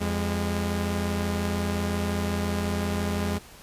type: tone pair together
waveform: sawtooth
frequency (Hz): 85.66 / 204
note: F2 / G#3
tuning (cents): -33 / -31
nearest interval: octave + minor third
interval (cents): 1502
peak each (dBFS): -24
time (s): 0-3.39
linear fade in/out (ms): 20
effects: pink hiss -48 dBFS RMS until 3.62 s + resampled to 32000 Hz